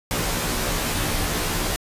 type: noise with comb filter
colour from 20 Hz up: pink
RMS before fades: -24 dBFS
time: 0.11-1.76 s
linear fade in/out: 0 ms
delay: 15 ms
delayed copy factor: -0.8
effects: resampled to 32000 Hz